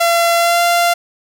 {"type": "tone with pitch glide", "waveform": "sawtooth", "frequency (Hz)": [681, 691.7], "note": ["F5", "F5"], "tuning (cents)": [-44, -17], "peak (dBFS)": -7, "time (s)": [0, 0.94], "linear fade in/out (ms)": 10, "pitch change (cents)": 27, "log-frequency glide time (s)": [0.36, 0.62], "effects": []}